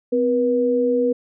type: tone pair together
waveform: sine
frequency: 255.8 / 483.5 Hz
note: C4 / B4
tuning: -39 / -37 cents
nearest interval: major seventh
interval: 1102 cents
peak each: -21 / -17 dBFS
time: 0.12-1.13 s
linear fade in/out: 10 ms
effects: none